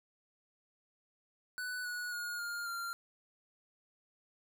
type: tone with pitch steps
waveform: square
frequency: 1491 / 1463.7 / 1436.9 / 1410.6 / 1384.7 Hz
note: F#6 / F#6 / F6 / F6 / F6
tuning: +13 / -19 / +49 / +17 / -15 cents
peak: -38 dBFS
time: 1.58-2.93 s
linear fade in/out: 0 ms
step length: 270 ms
effects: none